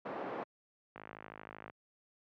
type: band-pass noise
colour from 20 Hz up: white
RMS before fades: -41 dBFS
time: 0.05-0.44 s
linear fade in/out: 10 ms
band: 260 to 740 Hz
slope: 12 dB/octave
type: click train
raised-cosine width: 0.5 ms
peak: -31 dBFS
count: 40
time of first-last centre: 0.96-1.699 s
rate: 52.8 Hz
effects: high-pass 100 Hz 12 dB/octave + low-pass 3000 Hz 12 dB/octave